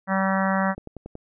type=harmonic tone; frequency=192 Hz; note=G3; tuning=36 cents flat; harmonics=1 / 3 / 4 / 5 / 6 / 7 / 8 / 9 / 10; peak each=-23 / -28 / -29 / -30 / -31 / -31 / -32 / -33 / -33 dBFS; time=0.07-0.75 s; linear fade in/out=50 ms
type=click train; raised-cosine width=2 ms; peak=-23 dBFS; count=5; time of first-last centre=0.78-1.154 s; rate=10.7 Hz
effects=none

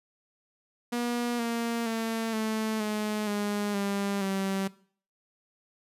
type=tone with pitch steps; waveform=sawtooth; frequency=240 / 232.8 / 225.7 / 218.9 / 212.3 / 205.9 / 199.73 / 193.71 Hz; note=B3 / A#3 / A3 / A3 / G#3 / G#3 / G3 / G3; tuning=-49 / -2 / +44 / -9 / +38 / -15 / +33 / -20 cents; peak=-24 dBFS; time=0.92-4.68 s; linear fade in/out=10 ms; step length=470 ms; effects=noise-tail reverb RT60 0.5 s tail -19 dB re dry + resampled to 32000 Hz

